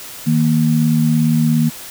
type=tone pair together; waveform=sine; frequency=155.85 / 233.1 Hz; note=D#3 / A#3; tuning=+3 / 0 cents; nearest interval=perfect fifth; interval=697 cents; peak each=-14 dBFS; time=0.26-1.7 s; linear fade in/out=20 ms; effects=white hiss -33 dBFS RMS until 1.9 s